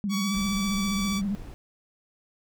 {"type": "tone with vibrato", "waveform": "sine", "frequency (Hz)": 198.7, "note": "G3", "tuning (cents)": 24, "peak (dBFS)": -25, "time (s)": [0.04, 1.35], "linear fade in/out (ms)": 0, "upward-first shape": "sine", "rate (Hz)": 15, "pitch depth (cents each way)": 84}
{"type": "tone with pitch glide", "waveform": "10% pulse", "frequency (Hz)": [1126, 1151], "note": ["C#6", "D6"], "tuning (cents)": [27, -35], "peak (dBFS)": -22, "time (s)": [0.09, 1.22], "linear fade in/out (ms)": 50, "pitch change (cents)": 38, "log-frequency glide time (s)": [0.21, 0.34]}
{"type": "noise", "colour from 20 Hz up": "brown", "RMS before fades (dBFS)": -39, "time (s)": [0.34, 1.54], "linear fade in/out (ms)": 0}
{"effects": []}